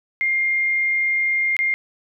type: tone with dropouts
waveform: sine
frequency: 2116 Hz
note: C7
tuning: 19 cents sharp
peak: -17 dBFS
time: 0.21-1.74 s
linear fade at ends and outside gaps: 0 ms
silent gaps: 1.566-1.59 s
effects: none